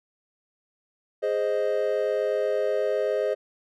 triangle chord, Ab major, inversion none, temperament equal, 415.3 / 523.3 / 622.3 Hz, Ab4 / C5 / Eb5, 0 / 0 / 0 cents, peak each -25 dBFS, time 1.22-3.35 s, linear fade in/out 20 ms, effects none

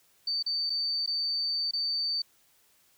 sine tone with dropouts, 4579 Hz, D8, 45 cents flat, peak -27 dBFS, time 0.27-2.22 s, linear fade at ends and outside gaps 5 ms, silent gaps 0.427-0.462 / 0.697-0.701 / 1.062-1.074 / 1.711-1.734 s, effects white hiss -65 dBFS RMS until 2.97 s

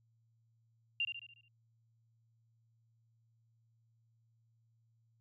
sine tone with echo, 2783 Hz, F7, 7 cents flat, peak -31 dBFS, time 1-1.05 s, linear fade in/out 2 ms, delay 72 ms, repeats 6, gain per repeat -6 dB, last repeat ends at 1.482 s, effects added 114 Hz sine -70 dBFS peak until 5.2 s

